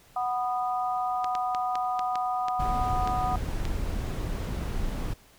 harmonic tone, 246.9 Hz, B3, in tune, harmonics 3 / 4 / 5, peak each -27 / -36 / -32 dBFS, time 0.16-3.36 s, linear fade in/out 5 ms
clicks, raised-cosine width 0.2 ms, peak -18 dBFS, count 9, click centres 1.244 / 1.352 / 1.548 / 1.755 / 1.993 / 2.156 / 2.484 / 3.075 / 3.653 s
brown noise, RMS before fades -30 dBFS, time 2.59-5.14 s, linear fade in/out 10 ms
effects pink hiss -57 dBFS RMS until 5.38 s

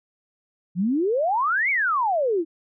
sine exponential two-way sweep, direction up then down, 164.81 to 2300 to 308.1 Hz, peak -19 dBFS, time 0.75-2.45 s, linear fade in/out 50 ms, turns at 1.7 s, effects none

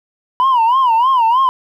sine tone with vibrato, 980 Hz, B5, 14 cents flat, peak -7 dBFS, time 0.4-1.49 s, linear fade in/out 0 ms, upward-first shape sine, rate 3.2 Hz, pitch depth 160 cents each way, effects tanh soft clip ceiling -8 dBFS + 8-bit

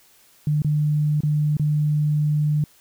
sine tone with dropouts, 150 Hz, D3, 37 cents sharp, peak -17 dBFS, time 0.47-2.64 s, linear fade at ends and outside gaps 2 ms, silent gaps 0.62-0.646 / 1.206-1.234 / 1.569-1.596 s, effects white hiss -55 dBFS RMS until 2.8 s

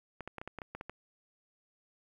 clicks, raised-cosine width 0.5 ms, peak -26 dBFS, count 10, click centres 0.207 / 0.276 / 0.383 / 0.415 / 0.476 / 0.587 / 0.618 / 0.75 / 0.811 / 0.896 s, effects 10-bit

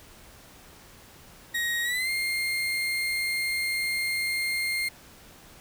35% pulse tone with pitch glide, 1886 to 2117 Hz, A#6 to C7, +20 to +20 cents, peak -24 dBFS, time 1.54-4.89 s, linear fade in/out 10 ms, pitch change +200 cents, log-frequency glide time 1.83-2.1 s, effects pink hiss -51 dBFS RMS until 5.6 s

